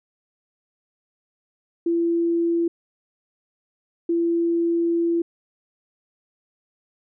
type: tone bursts at uneven times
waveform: sine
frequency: 337.9 Hz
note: E4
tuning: 43 cents sharp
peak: -18 dBFS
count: 2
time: 1.86-2.68 / 4.09-5.22 s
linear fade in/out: 5 ms
effects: none